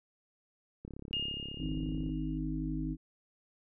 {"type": "click train", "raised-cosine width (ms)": 3, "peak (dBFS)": -31, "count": 44, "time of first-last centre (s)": [0.85, 2.093], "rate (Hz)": 34.6}
{"type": "tone with exponential decay", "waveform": "sine", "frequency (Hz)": 2837, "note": "F7", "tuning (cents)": 27, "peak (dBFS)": -30, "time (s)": [1.13, 2.38], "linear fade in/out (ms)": 0, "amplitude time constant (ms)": 270}
{"type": "harmonic tone", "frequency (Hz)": 51.91, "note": "G#1", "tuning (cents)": 0, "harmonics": [1, 3, 5, 6], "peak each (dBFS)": [-38, -38, -38, -38], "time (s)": [1.58, 2.97], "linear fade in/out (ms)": 50}
{"effects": []}